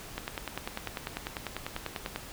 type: click train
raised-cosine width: 0.3 ms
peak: -17 dBFS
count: 21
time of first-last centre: 0.18-2.16 s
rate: 10.1 Hz
effects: pink hiss -45 dBFS RMS until 2.32 s